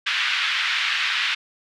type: band-pass noise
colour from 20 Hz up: white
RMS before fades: -23 dBFS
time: 0.06-1.35 s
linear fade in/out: 10 ms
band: 1400 to 3400 Hz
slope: 24 dB/octave
effects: none